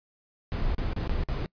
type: noise with dropouts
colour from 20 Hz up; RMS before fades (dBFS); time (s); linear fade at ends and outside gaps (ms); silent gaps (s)
brown; -28; 0.52-1.46; 0; 0.747-0.782 / 0.932-0.963 / 1.076-1.095 / 1.237-1.287
effects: noise-tail reverb RT60 0.1 s tail -24 dB re dry + resampled to 11025 Hz